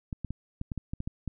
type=clicks; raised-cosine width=5 ms; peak=-21 dBFS; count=10; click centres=0.128 / 0.247 / 0.306 / 0.614 / 0.718 / 0.777 / 0.935 / 1.004 / 1.075 / 1.277 s; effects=none